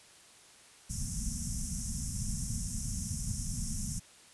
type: band-stop noise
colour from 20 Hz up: pink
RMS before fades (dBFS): -35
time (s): 0.89-4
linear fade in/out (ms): 20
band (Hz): 240 to 5400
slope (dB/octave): 96
effects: white hiss -57 dBFS RMS until 4.33 s + resampled to 24000 Hz